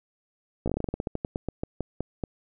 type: slowing click train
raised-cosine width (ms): 2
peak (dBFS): -15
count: 20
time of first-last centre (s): 0.66-2.238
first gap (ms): 16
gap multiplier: 1.16
effects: none